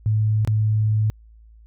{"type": "tone with dropouts", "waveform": "sine", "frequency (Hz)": 107.8, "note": "A2", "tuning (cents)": -35, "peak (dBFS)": -16, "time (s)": [0.06, 1.1], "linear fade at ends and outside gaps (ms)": 0, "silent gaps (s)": [0.449, 0.475], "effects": ["added 55 Hz sine -45 dBFS peak until 1.66 s"]}